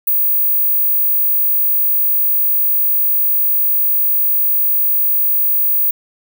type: tone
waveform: sine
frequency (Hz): 15550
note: B9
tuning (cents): -28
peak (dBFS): -11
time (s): 0.07-5.91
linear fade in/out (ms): 5
effects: none